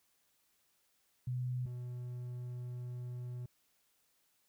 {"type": "tone pair in turn", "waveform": ["sine", "triangle"], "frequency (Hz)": [125.4, 123.25], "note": ["B2", "B2"], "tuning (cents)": [27, -3], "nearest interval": "unison", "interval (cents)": 30, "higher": "first", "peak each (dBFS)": [-34, -38], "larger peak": "first", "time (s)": [[1.27, 1.66], [1.66, 3.46]], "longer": "second", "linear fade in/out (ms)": 5, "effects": ["white hiss -75 dBFS RMS until 4.48 s"]}